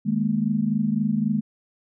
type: chord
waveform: sine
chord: D# suspended fourth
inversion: none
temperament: equal with one note detuned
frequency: 155.56 / 209.3 / 233.1 Hz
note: D#3 / G#3 / A#3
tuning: 0 / +14 / 0 cents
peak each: -28 / -22 / -25 dBFS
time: 0.05-1.41 s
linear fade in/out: 20 ms
effects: none